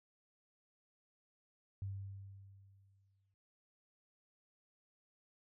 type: tone with exponential decay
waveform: sine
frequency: 98 Hz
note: G2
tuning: in tune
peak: -38 dBFS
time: 1.82-3.34 s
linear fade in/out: 0 ms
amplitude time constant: 330 ms
effects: noise-tail reverb RT60 0.9 s tail -26 dB re dry